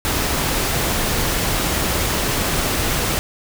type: noise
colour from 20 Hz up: pink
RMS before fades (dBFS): -20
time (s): 0.05-3.19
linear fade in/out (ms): 0
effects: none